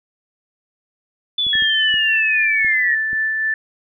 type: linear sweep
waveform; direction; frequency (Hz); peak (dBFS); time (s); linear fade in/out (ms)
sine; down; 3500 to 1861; -16; 1.38-2.95; 5
type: clicks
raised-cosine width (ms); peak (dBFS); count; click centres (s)
3; -24; 6; 1.467 / 1.554 / 1.623 / 1.941 / 2.647 / 3.131
type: tone with tremolo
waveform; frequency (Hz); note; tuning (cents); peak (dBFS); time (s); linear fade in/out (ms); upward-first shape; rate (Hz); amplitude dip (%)
sine; 1760; A6; 0; -16; 1.53-3.54; 2; sine; 3.7; 25
effects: none